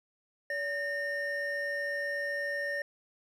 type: tone pair together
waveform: triangle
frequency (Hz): 571.5 / 1828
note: D5 / A#6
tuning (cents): -47 / -34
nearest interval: octave + minor sixth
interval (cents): 2013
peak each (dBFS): -34 / -31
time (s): 0.5-2.82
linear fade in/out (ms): 2
effects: none